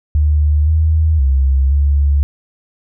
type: tone with pitch steps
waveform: sine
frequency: 74.8 / 78.9 / 67.2 / 71.1 Hz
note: D2 / D#2 / C2 / C#2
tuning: +32 / +25 / +47 / +45 cents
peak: -9 dBFS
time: 0.15-2.23 s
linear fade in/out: 0 ms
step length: 520 ms
effects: none